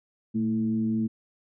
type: tone with frequency modulation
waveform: sine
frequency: 222 Hz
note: A3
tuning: 16 cents sharp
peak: -23 dBFS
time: 0.34-1.08 s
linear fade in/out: 20 ms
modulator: 105 Hz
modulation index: 0.56
effects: none